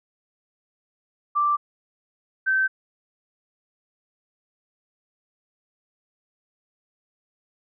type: tone pair in turn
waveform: sine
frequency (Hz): 1174.7 / 1545.8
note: D6 / G6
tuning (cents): 0 / -25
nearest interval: perfect fourth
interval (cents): 475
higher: second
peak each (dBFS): -18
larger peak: neither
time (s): 1.35-1.57 / 2.46-2.68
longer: neither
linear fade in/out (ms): 20
effects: none